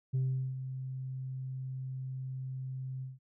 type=tone with ADSR envelope; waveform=sine; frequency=130.81 Hz; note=C3; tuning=in tune; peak=-25 dBFS; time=0.13-3.19 s; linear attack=18 ms; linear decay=400 ms; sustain=-11 dB; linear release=170 ms; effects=tanh soft clip ceiling -26 dBFS